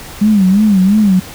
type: tone with vibrato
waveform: sine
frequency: 200 Hz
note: G3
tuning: 35 cents sharp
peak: -6 dBFS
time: 0.21-1.2 s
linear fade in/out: 10 ms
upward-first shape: sine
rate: 2.9 Hz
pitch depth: 140 cents each way
effects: added 81 Hz sine -41 dBFS peak until 1.34 s + pink hiss -31 dBFS RMS until 1.34 s